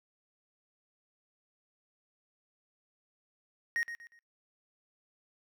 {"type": "tone with echo", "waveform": "triangle", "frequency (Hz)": 1869, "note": "A#6", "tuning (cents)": 4, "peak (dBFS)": -27, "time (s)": [3.76, 3.83], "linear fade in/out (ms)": 0, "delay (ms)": 120, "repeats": 3, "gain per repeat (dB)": -10, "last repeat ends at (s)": 4.19, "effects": ["noise-tail reverb RT60 0.2 s tail -26 dB re dry"]}